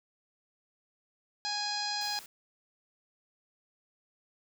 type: harmonic tone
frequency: 828 Hz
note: G#5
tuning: 5 cents flat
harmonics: 1 / 2 / 3 / 4 / 5 / 6 / 7 / 8 / 9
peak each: -37 / -41 / -45 / -46 / -37 / -36 / -48 / -47 / -50 dBFS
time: 1.45-2.19 s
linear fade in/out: 0 ms
type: noise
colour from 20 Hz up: white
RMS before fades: -50 dBFS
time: 2.01-2.26 s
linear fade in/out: 2 ms
effects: none